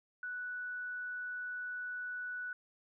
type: tone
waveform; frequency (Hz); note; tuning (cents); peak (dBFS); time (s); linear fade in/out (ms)
sine; 1480; F#6; 0; -38; 0.23-2.53; 2
effects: none